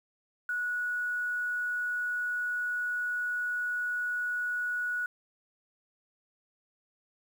sine tone with quantisation, 1465 Hz, F#6, 18 cents flat, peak -29 dBFS, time 0.49-5.06 s, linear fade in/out 2 ms, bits 9, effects none

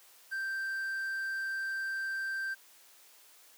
triangle tone, 1568 Hz, G6, in tune, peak -31 dBFS, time 0.31-2.55 s, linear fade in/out 20 ms, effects white hiss -59 dBFS RMS until 3.57 s + high-pass 400 Hz 12 dB/octave

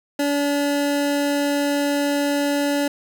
25% pulse tone, 286.5 Hz, D4, 43 cents flat, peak -15 dBFS, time 0.19-2.88 s, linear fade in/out 5 ms, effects none

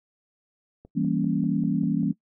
click train, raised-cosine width 2 ms, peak -33 dBFS, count 7, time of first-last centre 0.85-2.031 s, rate 5.08 Hz
sine chord, E diminished seventh, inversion none, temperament equal, 164.81 / 196 / 233.1 / 277.2 Hz, E3 / G3 / Bb3 / Db4, 0 / 0 / 0 / 0 cents, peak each -27 dBFS, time 0.95-2.13 s, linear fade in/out 20 ms
effects noise-tail reverb RT60 0.1 s tail -21 dB re dry

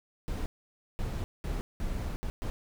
brown noise bursts at uneven times, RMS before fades -33 dBFS, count 6, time 0.28-0.46 / 0.99-1.24 / 1.44-1.61 / 1.8-2.16 / 2.23-2.3 / 2.42-2.5 s, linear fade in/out 0 ms, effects none

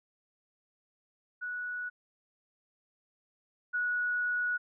sine tone pair in turn, 1470 / 1463.6 Hz, F#6 / F#6, -12 / -19 cents, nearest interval unison, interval 7 cents, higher first, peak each -34 / -28 dBFS, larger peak second, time 1.41-1.9 / 3.73-4.58 s, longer second, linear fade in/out 20 ms, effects none

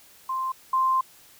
sine tone pair in turn, 1046.5 / 1046.5 Hz, C6 / C6, 0 / 0 cents, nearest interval unison, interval 0 cents, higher neither, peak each -25 / -19 dBFS, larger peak second, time 0.29-0.52 / 0.73-1.01 s, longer second, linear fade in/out 5 ms, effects white hiss -53 dBFS RMS until 1.39 s

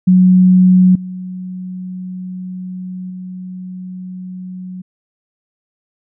sine tone with level steps, 183.8 Hz, F#3, 11 cents flat, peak -5 / -23 / -25 dBFS, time 0.07-4.82 s, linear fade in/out 10 ms, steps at 0.95 / 3.1 s, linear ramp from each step 5 ms, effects none

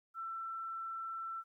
sine tone, 1339 Hz, E6, 27 cents sharp, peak -39 dBFS, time 0.14-1.44 s, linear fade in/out 50 ms, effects 13-bit

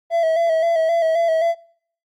triangle tone with vibrato, 659.3 Hz, E5, in tune, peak -13 dBFS, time 0.1-1.55 s, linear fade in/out 50 ms, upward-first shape square, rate 3.8 Hz, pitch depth 39 cents each way, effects noise-tail reverb RT60 0.6 s tail -24 dB re dry + Opus 32 kbps

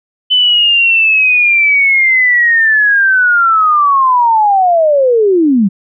sine linear sweep, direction down, 3031 to 182.1 Hz, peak -6 dBFS, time 0.3-5.69 s, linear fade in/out 20 ms, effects none

